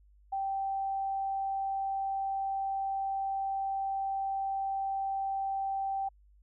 sine tone, 780 Hz, G5, 9 cents flat, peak -30 dBFS, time 0.32-6.09 s, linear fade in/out 10 ms, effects added 50 Hz sine -58 dBFS peak until 6.42 s

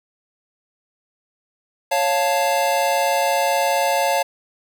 square chord, Db augmented, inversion none, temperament equal, 554.4 / 698.5 / 880 Hz, Db5 / F5 / A5, 0 / 0 / 0 cents, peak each -22 dBFS, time 1.91-4.23 s, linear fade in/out 10 ms, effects none

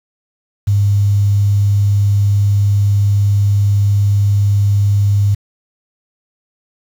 sine tone with quantisation, 101.2 Hz, G#2, 44 cents flat, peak -9 dBFS, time 0.67-5.35 s, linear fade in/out 10 ms, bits 6, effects none

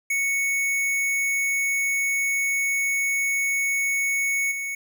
square tone with level steps, 2217 Hz, C#7, in tune, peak -22 / -28 dBFS, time 0.1-4.75 s, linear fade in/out 5 ms, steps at 4.51 s, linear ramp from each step 10 ms, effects none

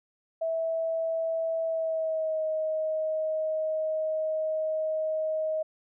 sine tone with pitch glide, 653 to 628.2 Hz, E5 to D#5, -17 to +16 cents, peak -26 dBFS, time 0.41-5.63 s, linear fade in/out 10 ms, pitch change -67 cents, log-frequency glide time 1.65-2.44 s, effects none

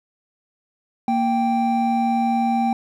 triangle tone pair together, 233.1 / 783.6 Hz, A#3 / G5, 0 / -1 cents, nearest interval octave + major sixth, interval 2099 cents, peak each -18 dBFS, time 1.08-2.73 s, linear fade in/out 2 ms, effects none

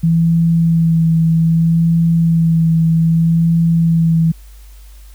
sine tone with vibrato, 164.7 Hz, E3, 1 cent flat, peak -9 dBFS, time 0.03-4.32 s, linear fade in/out 10 ms, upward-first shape sine, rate 0.63 Hz, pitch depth 18 cents each way, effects added 50 Hz sine -35 dBFS peak until 5.14 s + white hiss -49 dBFS RMS until 5.14 s

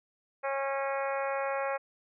harmonic tone, 273.7 Hz, C#4, 22 cents flat, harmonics 2 / 3 / 4 / 5 / 6 / 7 / 8 / 9, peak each -32 / -36 / -38 / -40 / -42 / -43 / -44 / -45 dBFS, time 0.43-1.78 s, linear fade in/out 20 ms, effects none

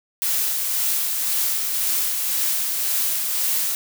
blue noise with tremolo, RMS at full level -21 dBFS, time 0.22-3.75 s, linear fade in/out 0 ms, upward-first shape sine, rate 1.9 Hz, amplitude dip 30%, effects none

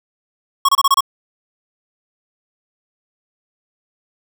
square tone bursts, 1100 Hz, C#6, 14 cents flat, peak -10 dBFS, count 6, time 0.65-1.007 s, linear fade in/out 5 ms, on 37 ms, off 27 ms, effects none

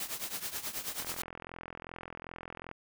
white noise with tremolo, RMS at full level -35 dBFS, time 0-1.22 s, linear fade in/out 2 ms, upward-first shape triangle, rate 9.3 Hz, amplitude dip 85%
click train, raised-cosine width 0.5 ms, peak -27 dBFS, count 74, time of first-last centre 1-2.714 s, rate 42.6 Hz
effects none

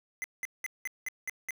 square tone bursts, 2044 Hz, C7, 41 cents flat, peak -33 dBFS, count 7, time 0.22-1.507 s, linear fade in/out 0 ms, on 21 ms, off 190 ms, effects none

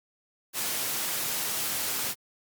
white noise, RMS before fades -30 dBFS, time 0.53-2.15 s, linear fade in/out 50 ms, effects high-pass 100 Hz 12 dB/octave + Opus 48 kbps

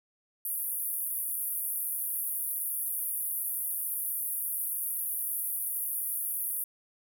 pink band-pass noise, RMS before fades -33 dBFS, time 0.45-6.64 s, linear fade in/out 2 ms, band 10000 to 16000 Hz, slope 96 dB/octave, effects none

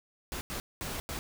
pink noise bursts at uneven times, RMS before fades -37 dBFS, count 4, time 0.32-0.41 / 0.5-0.6 / 0.81-1 / 1.09-1.19 s, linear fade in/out 0 ms, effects none

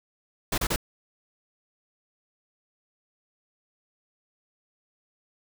pink noise bursts, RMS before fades -26 dBFS, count 3, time 0.52-0.761 s, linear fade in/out 5 ms, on 59 ms, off 32 ms, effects none

